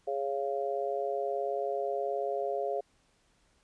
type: chord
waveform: sine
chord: Db major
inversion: second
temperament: just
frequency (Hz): 415.8 / 554.4 / 693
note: Ab4 / Db5 / F5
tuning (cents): +2 / 0 / -14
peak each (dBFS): -34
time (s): 0.07-2.81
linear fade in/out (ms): 10
effects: pink hiss -69 dBFS RMS until 3.63 s + resampled to 22050 Hz